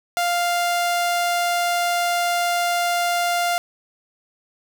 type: tone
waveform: sawtooth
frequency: 698.5 Hz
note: F5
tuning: in tune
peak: -15 dBFS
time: 0.17-3.58 s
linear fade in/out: 0 ms
effects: none